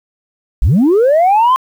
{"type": "linear sweep", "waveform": "sine", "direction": "up", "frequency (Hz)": [35.63, 1066], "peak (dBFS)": -5, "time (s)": [0.62, 1.56], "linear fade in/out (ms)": 0, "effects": ["tanh soft clip ceiling -5 dBFS", "7-bit"]}